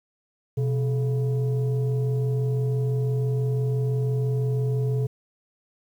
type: tone pair together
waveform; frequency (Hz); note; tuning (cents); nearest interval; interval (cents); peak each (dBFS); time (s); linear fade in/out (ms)
sine; 127.34 / 428; C3 / A4; -47 / -48; octave + major sixth; 2099; -20 / -28; 0.57-5.07; 10
effects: tanh soft clip ceiling -18 dBFS + 9-bit